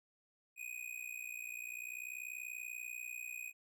square tone with amplitude modulation, 2489 Hz, D#7, in tune, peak -40 dBFS, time 0.56-3.53 s, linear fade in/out 50 ms, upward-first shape sine, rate 60.4 Hz, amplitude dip 90%, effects none

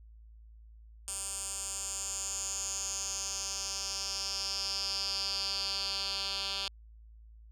10% pulse tone with band-pass filter sweep, 196 Hz, G3, in tune, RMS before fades -36 dBFS, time 1.08-6.68 s, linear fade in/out 0 ms, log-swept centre 8400 to 4000 Hz, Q 5.1, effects added 55 Hz sine -51 dBFS peak until 7.51 s

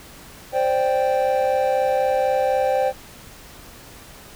triangle chord, C suspended second, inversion none, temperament equal, 523.3 / 587.3 / 784 Hz, C5 / D5 / G5, 0 / 0 / 0 cents, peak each -18 / -22 / -20 dBFS, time 0.52-2.93 s, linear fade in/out 50 ms, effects pink hiss -43 dBFS RMS until 4.35 s

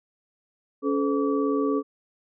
sine tone cluster, 279.1 / 431.9 / 509 / 1148 Hz, C#4 / A4 / C5 / D6, +12 / -32 / -48 / -40 cents, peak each -24 / -25 / -33 / -32 dBFS, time 0.82-1.83 s, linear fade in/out 50 ms, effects none

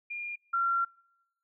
sine tone pair in turn, 2411 / 1370.8 Hz, D7 / F6, +45 / -33 cents, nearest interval minor seventh, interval 978 cents, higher first, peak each -34 / -25 dBFS, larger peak second, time 0.1-0.36 / 0.53-0.85 s, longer second, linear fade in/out 10 ms, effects noise-tail reverb RT60 0.9 s tail -26 dB re dry

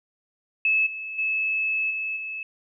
sine tone with level steps, 2601 Hz, E7, 24 cents flat, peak -18 / -31 / -22 / -26 / -30 dBFS, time 0.65-2.43 s, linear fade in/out 2 ms, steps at 0.86 / 1.18 / 1.9 / 2.16 s, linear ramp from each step 10 ms, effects none

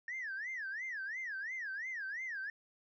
sine tone with vibrato, 1800 Hz, A6, 39 cents sharp, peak -37 dBFS, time 0.08-2.5 s, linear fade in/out 2 ms, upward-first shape sine, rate 2.9 Hz, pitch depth 270 cents each way, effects tanh soft clip ceiling -35 dBFS

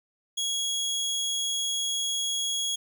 25% pulse tone, 3322 Hz, G#7, in tune, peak -23 dBFS, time 0.37-2.76 s, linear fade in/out 10 ms, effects none

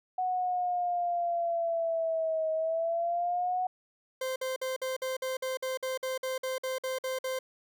sine linear two-way sweep, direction down then up, 740 to 633 to 740 Hz, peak -27 dBFS, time 0.18-3.67 s, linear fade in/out 5 ms, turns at 2.51 s
40% pulse tone bursts, 520 Hz, C5, 11 cents flat, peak -30 dBFS, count 16, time 4.21-7.39 s, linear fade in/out 5 ms, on 150 ms, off 52 ms
effects none

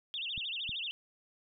sine tone with vibrato, 3136 Hz, G7, in tune, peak -35 dBFS, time 0.14-0.91 s, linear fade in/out 0 ms, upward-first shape sine, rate 13 Hz, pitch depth 290 cents each way
clicks, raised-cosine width 5 ms, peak -34 dBFS, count 2, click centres 0.378 / 0.693 s
effects none

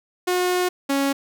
sawtooth tone pair in turn, 361.3 / 276.7 Hz, F#4 / C#4, -41 / -3 cents, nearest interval perfect fourth, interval 462 cents, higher first, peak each -15 dBFS, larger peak neither, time 0.27-0.69 / 0.89-1.13 s, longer first, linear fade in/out 10 ms, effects none

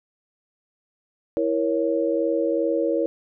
sine chord, A# diminished, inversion second, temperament equal with one note detuned, 329.6 / 471.9 / 554.4 Hz, E4 / A#4 / C#5, 0 / +21 / 0 cents, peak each -24 dBFS, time 1.37-3.06 s, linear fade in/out 0 ms, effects none

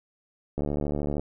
click train, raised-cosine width 2 ms, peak -16 dBFS, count 46, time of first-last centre 0.58-1.196 s, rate 73.1 Hz, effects none

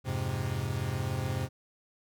40% pulse chord, F minor, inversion none, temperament equal, 87.31 / 103.83 / 130.81 Hz, F2 / Ab2 / C3, 0 / 0 / 0 cents, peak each -36 / -34 / -32 dBFS, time 0.04-1.49 s, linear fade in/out 50 ms, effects none

